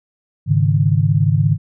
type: chord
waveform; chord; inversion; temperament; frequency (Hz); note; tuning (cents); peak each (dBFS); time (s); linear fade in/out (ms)
sine; Ab suspended fourth; none; equal; 103.83 / 138.59 / 155.56; Ab2 / Db3 / Eb3; 0 / 0 / 0; -16; 0.46-1.58; 50
effects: none